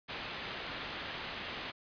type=low-pass noise; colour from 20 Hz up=white; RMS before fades=-42 dBFS; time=0.08-1.72 s; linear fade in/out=20 ms; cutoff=3600 Hz; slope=24 dB/octave; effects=resampled to 11025 Hz